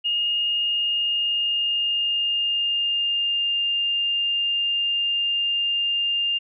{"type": "tone with pitch glide", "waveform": "sine", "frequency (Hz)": [2846, 2805], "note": ["F7", "F7"], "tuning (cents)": [32, 7], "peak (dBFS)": -20, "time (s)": [0.04, 6.39], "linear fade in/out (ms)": 20, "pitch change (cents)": -25, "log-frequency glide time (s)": [0.3, 3.6], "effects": []}